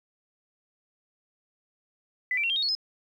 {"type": "tone with pitch steps", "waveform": "sine", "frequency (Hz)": [2000, 2338, 2732, 3193, 3732, 4362, 5098], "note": ["B6", "D7", "F7", "G7", "A#7", "C#8", "D#8"], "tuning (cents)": [21, -8, -39, 31, 1, -29, 41], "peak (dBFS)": -24, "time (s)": [2.31, 2.751], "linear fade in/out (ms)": 2, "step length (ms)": 63, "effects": ["10-bit"]}